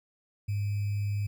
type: tone with sample-and-hold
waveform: sine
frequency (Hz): 102.2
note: G#2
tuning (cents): -27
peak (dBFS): -27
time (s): 0.48-1.27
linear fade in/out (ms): 10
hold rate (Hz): 2450
effects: none